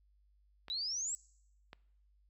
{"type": "clicks", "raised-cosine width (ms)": 0.3, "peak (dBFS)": -32, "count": 2, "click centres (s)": [0.683, 1.731]}
{"type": "exponential sweep", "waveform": "sine", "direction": "up", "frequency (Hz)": [3833, 7902], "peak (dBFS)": -35, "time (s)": [0.7, 1.15], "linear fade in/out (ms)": 0}
{"effects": ["noise-tail reverb RT60 0.8 s tail -23 dB re dry", "added 50 Hz sine -66 dBFS peak until 2.29 s"]}